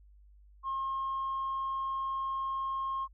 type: tone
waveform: sine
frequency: 1073 Hz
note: C6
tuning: 43 cents sharp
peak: -30 dBFS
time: 0.63-3.08 s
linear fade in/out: 50 ms
effects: tanh soft clip ceiling -28 dBFS + added 50 Hz sine -55 dBFS peak until 3.13 s